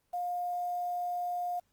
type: tone with quantisation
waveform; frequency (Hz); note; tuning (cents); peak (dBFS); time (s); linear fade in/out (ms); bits
sine; 710; F5; +28; -31; 0.13-1.6; 10; 9
effects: pink hiss -75 dBFS RMS until 1.72 s + Opus 24 kbps